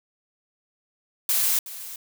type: noise with echo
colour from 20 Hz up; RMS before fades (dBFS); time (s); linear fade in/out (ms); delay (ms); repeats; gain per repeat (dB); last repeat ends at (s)
blue; -22; 1.29-1.59; 2; 370; 1; -15; 1.96
effects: none